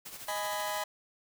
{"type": "noise with tremolo", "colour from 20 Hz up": "white", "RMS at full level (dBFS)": -43, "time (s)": [0.05, 0.83], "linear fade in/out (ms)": 10, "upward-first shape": "sine", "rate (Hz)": 13, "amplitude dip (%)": 55}
{"type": "chord", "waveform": "sawtooth", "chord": "G# minor", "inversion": "second", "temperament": "just", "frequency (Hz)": [623, 830.6, 996.7], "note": ["D#5", "G#5", "B5"], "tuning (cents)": [2, 0, 16], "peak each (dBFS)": -33, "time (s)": [0.28, 0.84], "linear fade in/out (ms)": 5}
{"effects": []}